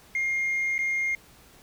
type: tone with dropouts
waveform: sine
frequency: 2125 Hz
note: C7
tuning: 26 cents sharp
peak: -22 dBFS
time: 0.15-1.15 s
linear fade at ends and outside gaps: 2 ms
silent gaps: 0.781-0.789 s
effects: tanh soft clip ceiling -22 dBFS + pink hiss -54 dBFS RMS until 1.62 s